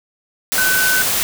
sine tone in noise, 1512 Hz, F#6, 37 cents sharp, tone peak -15 dBFS, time 0.58-1.02 s, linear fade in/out 0 ms, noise white, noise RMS -18 dBFS, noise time 0.52-1.23 s, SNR 0 dB, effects none

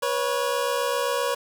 25% pulse tone pair together, 486.8 / 554.4 Hz, B4 / C#5, -25 / 0 cents, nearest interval major second, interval 225 cents, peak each -22 dBFS, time 0.02-1.35 s, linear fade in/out 10 ms, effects 7-bit

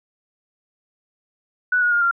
sine tone with pitch steps, 1480 / 1447.9 / 1416.4 / 1385.7 Hz, F#6 / F#6 / F6 / F6, 0 / -38 / +24 / -14 cents, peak -15 dBFS, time 1.72-2.112 s, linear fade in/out 5 ms, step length 98 ms, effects none

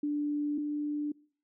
sine tone pair in turn, 293.7 / 295.4 Hz, D4 / D4, 0 / +10 cents, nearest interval unison, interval 10 cents, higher second, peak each -28 / -30 dBFS, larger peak first, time 0.03-0.58 / 0.58-1.12 s, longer first, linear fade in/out 5 ms, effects noise-tail reverb RT60 0.5 s tail -23 dB re dry

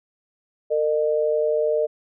sine tone pair together, 455.5 / 608 Hz, A#4 / D#5, -40 / -40 cents, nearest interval perfect fourth, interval 500 cents, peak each -21 dBFS, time 0.7-1.87 s, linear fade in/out 20 ms, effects none

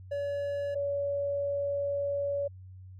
triangle / sine tone pair in turn, 569 / 566.2 Hz, C#5 / C#5, +45 / +37 cents, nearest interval unison, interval 8 cents, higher first, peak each -28 dBFS, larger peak neither, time 0.11-0.75 / 0.75-2.48 s, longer second, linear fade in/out 10 ms, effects added 93 Hz sine -45 dBFS peak until 2.99 s

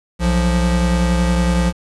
square tone pair together, 61.74 / 174.5 Hz, B1 / F3, 0 / -1 cents, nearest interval octave + tritone, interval 1799 cents, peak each -17 dBFS, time 0.19-1.73 s, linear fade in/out 50 ms, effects resampled to 24000 Hz + 7-bit

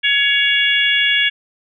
harmonic tone, 561 Hz, C#5, 21 cents sharp, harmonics 3 / 4 / 5 / 6, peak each -18 / -18 / -18 / -18 dBFS, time 0.03-1.3 s, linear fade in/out 20 ms, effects none

